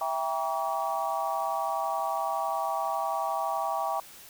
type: chord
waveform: sine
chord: E diminished seventh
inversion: none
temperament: just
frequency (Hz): 659.3 / 791.1 / 949.3 / 1139.2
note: E5 / G5 / Bb5 / Db6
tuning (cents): 0 / +16 / +31 / +47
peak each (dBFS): -33 / -31 / -34 / -33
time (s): 0.01-4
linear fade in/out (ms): 2
effects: white hiss -49 dBFS RMS until 4.29 s